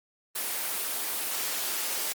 white high-pass noise, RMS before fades -31 dBFS, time 0.35-2.13 s, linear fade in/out 10 ms, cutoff 320 Hz, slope 12 dB/octave, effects Opus 24 kbps

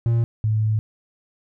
triangle / sine tone pair in turn, 116.54 / 108.53 Hz, A#2 / A2, 0 / -23 cents, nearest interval minor second, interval 123 cents, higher first, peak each -14 / -17 dBFS, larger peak first, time 0.06-0.24 / 0.44-0.79 s, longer second, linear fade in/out 0 ms, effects none

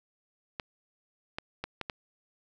clicks, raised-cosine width 0.3 ms, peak -18 dBFS, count 5, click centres 0.598 / 1.385 / 1.64 / 1.813 / 1.898 s, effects none

